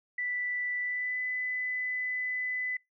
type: tone with pitch glide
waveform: sine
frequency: 1975.5 to 2004 Hz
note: B6 to B6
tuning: 0 to +25 cents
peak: -30 dBFS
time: 0.18-2.77 s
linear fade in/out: 5 ms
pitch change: +25 cents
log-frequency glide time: 0.81-1.2 s
effects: noise-tail reverb RT60 0.2 s tail -25 dB re dry